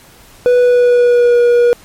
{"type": "tone with pitch glide", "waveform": "triangle", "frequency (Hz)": [492.6, 480.2], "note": ["B4", "B4"], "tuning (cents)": [-5, -49], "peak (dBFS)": -4, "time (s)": [0.46, 1.73], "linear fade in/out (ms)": 0, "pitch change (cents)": -44, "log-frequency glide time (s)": [0.59, 1.38], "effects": ["pink hiss -42 dBFS RMS until 1.84 s", "MP3 64 kbps"]}